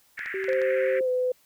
white band-pass noise, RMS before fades -35 dBFS, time 0.17-1 s, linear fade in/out 10 ms, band 1600 to 2100 Hz, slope 48 dB/octave
clicks, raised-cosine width 0.2 ms, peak -24 dBFS, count 6, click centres 0.192 / 0.26 / 0.442 / 0.491 / 0.531 / 0.617 s
sine tone, 384.4 Hz, G4, 34 cents flat, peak -28 dBFS, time 0.34-1.01 s, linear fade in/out 2 ms
sine tone with pitch glide, 523.3 to 504.3 Hz, C5 to B4, 0 to +36 cents, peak -22 dBFS, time 0.48-1.32 s, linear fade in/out 5 ms, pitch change -64 cents, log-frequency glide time 1.02-1.09 s
effects white hiss -62 dBFS RMS until 1.45 s

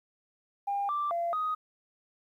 sine tone with pitch steps, 803 / 1175 / 685 / 1250 Hz, G5 / D6 / F5 / D#6, +41 / +1 / -34 / +8 cents, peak -27 dBFS, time 0.67-1.55 s, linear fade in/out 10 ms, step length 220 ms, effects tanh soft clip ceiling -23 dBFS + 11-bit

